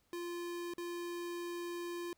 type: tone with dropouts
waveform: square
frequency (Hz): 347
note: F4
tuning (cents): -11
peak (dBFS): -40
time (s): 0.13-2.13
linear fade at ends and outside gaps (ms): 1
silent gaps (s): 0.737-0.781
effects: pink hiss -75 dBFS RMS until 2.17 s